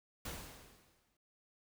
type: noise with exponential decay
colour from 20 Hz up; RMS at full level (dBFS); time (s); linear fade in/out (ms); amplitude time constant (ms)
pink; -42; 0.25-1.17; 5; 200
effects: none